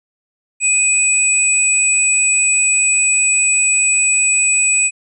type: tone pair together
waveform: sine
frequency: 2497 / 7902 Hz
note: D#7 / B8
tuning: +6 / 0 cents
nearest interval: octave + minor sixth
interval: 1994 cents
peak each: -15 / -13 dBFS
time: 0.6-4.91 s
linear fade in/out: 50 ms
effects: none